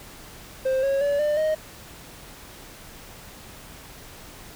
triangle tone with pitch steps, 525 / 547.9 / 571.9 / 596.8 / 622.9 Hz, C5 / C#5 / D5 / D5 / D#5, +6 / -20 / -46 / +28 / +2 cents, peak -18 dBFS, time 0.65-1.55 s, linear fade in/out 10 ms, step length 180 ms, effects pink hiss -44 dBFS RMS until 4.55 s

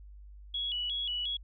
sine tone with vibrato, 3136 Hz, G7, in tune, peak -31 dBFS, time 0.54-1.37 s, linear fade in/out 5 ms, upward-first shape square, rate 2.8 Hz, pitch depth 110 cents each way, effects added 50 Hz sine -47 dBFS peak until 1.43 s

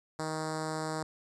5% pulse tone with notch filter, 157.1 Hz, D#3, 17 cents sharp, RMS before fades -35 dBFS, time 0.19-1.03 s, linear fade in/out 2 ms, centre 2500 Hz, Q 0.53, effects resampled to 22050 Hz

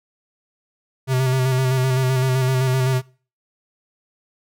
square tone with vibrato, 130 Hz, C3, 11 cents flat, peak -17 dBFS, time 1.07-3.02 s, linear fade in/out 50 ms, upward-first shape square, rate 7.8 Hz, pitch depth 28 cents each way, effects noise-tail reverb RT60 0.4 s tail -23 dB re dry

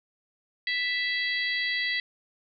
harmonic tone, 659.3 Hz, E5, in tune, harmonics 3 / 4 / 5 / 6 / 7, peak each -27 / -39 / -35 / -35 / -37 dBFS, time 0.67-2 s, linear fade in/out 2 ms, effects none

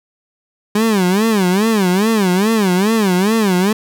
30% pulse tone with vibrato, 201.4 Hz, G3, 47 cents sharp, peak -9 dBFS, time 0.75-3.73 s, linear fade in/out 5 ms, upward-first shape sine, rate 2.4 Hz, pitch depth 210 cents each way, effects none

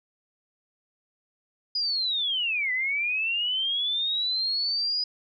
sine linear two-way sweep, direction down then up, 4966 to 1975.5 to 4966 Hz, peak -24 dBFS, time 1.75-5.04 s, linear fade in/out 5 ms, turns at 2.72 s, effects none

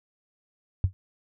sine tone with exponential decay, 93.4 Hz, F#2, 17 cents sharp, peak -14 dBFS, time 0.84-0.93 s, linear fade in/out 0 ms, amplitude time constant 18 ms, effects none

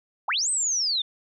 sine linear two-way sweep, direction up then down, 622.3 to 8372 to 3498 Hz, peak -22 dBFS, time 0.28-1.02 s, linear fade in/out 5 ms, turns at 0.5 s, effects none

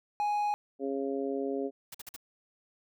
triangle tone, 830.6 Hz, G#5, in tune, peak -25 dBFS, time 0.2-0.54 s, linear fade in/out 0 ms
harmonic tone, 137.1 Hz, C#3, 19 cents flat, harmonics 2 / 3 / 4 / 5, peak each -34 / -33 / -38 / -43 dBFS, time 0.79-1.71 s, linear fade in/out 50 ms
white noise bursts, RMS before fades -43 dBFS, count 4, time 1.92-2.164 s, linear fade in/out 5 ms, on 25 ms, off 48 ms
effects none

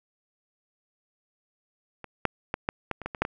clicks, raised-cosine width 0.5 ms, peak -24 / -7 / -12 / -10 / -13 / -23 / -16 / -20 / -8 / -15 dBFS, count 10, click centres 2.043 / 2.253 / 2.541 / 2.689 / 2.913 / 3.017 / 3.06 / 3.148 / 3.22 / 3.251 s, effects none

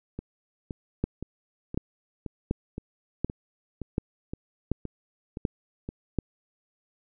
two click trains, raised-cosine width 3 ms, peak -12 / -21 dBFS, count 8 / 12, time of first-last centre 1.04-6.187 / 0.19-5.889 s, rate 1.36 / 1.93 Hz, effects none

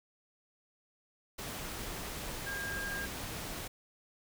sine tone in noise, 1614 Hz, G#6, 50 cents flat, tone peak -37 dBFS, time 2.46-3.06 s, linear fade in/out 10 ms, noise pink, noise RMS -41 dBFS, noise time 1.38-3.68 s, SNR +1 dB, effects none

